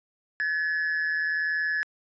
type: tone with amplitude modulation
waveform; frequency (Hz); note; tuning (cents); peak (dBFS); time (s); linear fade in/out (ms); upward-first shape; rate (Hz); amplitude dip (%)
triangle; 1709; G#6; +49; -19; 0.4-1.83; 0; sine; 161; 65
effects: tanh soft clip ceiling -17 dBFS + resampled to 16000 Hz